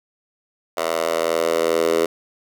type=tone with high-pass filter sweep; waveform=10% pulse; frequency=82.41 Hz; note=E2; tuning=in tune; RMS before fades=-20 dBFS; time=0.77-2.06 s; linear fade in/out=5 ms; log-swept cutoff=670 to 430 Hz; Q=3; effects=none